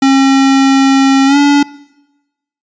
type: tone with pitch glide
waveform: square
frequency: 270 to 286.1 Hz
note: C#4 to D4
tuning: -45 to -45 cents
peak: -6 dBFS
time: 0.02-1.63 s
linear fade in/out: 5 ms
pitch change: +100 cents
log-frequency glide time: 1.26-1.37 s
effects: noise-tail reverb RT60 1.0 s tail -22 dB re dry + resampled to 16000 Hz